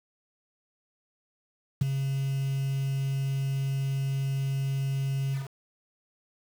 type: tone with ADSR envelope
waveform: sine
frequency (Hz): 136.1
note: C#3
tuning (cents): -31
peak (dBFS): -15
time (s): 1.81-5.49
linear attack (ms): 9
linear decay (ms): 10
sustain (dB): -10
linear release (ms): 160
effects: tanh soft clip ceiling -15 dBFS + 7-bit